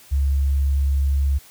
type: tone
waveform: sine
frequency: 69.3 Hz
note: C#2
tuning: in tune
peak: -16 dBFS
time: 0.11-1.39 s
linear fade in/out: 20 ms
effects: white hiss -48 dBFS RMS until 1.5 s